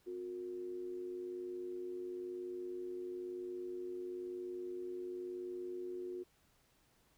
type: tone with amplitude modulation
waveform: sine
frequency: 361.2 Hz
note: F#4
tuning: 42 cents flat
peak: -38 dBFS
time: 0.06-6.24 s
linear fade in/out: 20 ms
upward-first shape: sine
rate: 101 Hz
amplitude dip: 55%
effects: pink hiss -72 dBFS RMS until 7.17 s